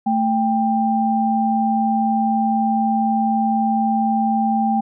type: tone pair together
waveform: sine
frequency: 222 / 791 Hz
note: A3 / G5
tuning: +16 / +15 cents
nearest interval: octave + minor seventh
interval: 2199 cents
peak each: -18 dBFS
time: 0.06-4.81 s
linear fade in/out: 10 ms
effects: none